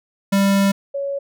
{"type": "tone pair in turn", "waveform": ["square", "sine"], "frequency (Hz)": [197.3, 558], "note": ["G3", "C#5"], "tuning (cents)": [11, 11], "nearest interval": "octave + tritone", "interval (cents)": 1800, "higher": "second", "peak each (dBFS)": [-14, -21], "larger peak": "first", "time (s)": [[0.32, 0.72], [0.94, 1.19]], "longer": "first", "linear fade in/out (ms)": 10, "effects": []}